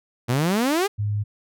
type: exponential sweep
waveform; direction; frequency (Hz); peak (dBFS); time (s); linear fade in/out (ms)
sawtooth; up; 114.7 to 422.2; -15; 0.28-0.88; 20
type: tone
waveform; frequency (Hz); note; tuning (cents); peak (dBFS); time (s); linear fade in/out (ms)
sine; 104; G#2; +3; -21; 0.98-1.24; 20
effects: none